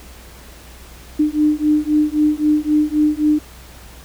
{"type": "beating tone pair", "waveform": "sine", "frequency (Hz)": [300, 303.8], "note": ["D4", "D#4"], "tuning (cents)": [37, -41], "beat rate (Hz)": 3.8, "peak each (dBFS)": -16, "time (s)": [1.19, 3.39], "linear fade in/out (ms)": 10, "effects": ["added 61 Hz sine -40 dBFS peak until 4.04 s", "pink hiss -42 dBFS RMS until 4.04 s"]}